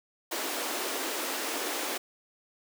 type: high-pass noise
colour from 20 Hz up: pink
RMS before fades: -33 dBFS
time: 0.31-1.98 s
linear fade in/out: 10 ms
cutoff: 270 Hz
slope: 48 dB/octave
effects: none